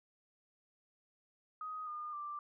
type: tone with pitch steps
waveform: sine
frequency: 1253 / 1215.2 / 1178.6 Hz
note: D#6 / D#6 / D6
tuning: +12 / -41 / +6 cents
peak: -40 dBFS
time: 1.61-2.39 s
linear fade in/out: 2 ms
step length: 260 ms
effects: none